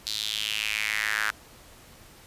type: tone with high-pass filter sweep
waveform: square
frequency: 53.6 Hz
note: A1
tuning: 45 cents flat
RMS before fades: -29 dBFS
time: 0.06-1.31 s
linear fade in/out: 5 ms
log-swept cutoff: 4200 to 1500 Hz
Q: 4.2
effects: pink hiss -51 dBFS RMS until 2.26 s + resampled to 32000 Hz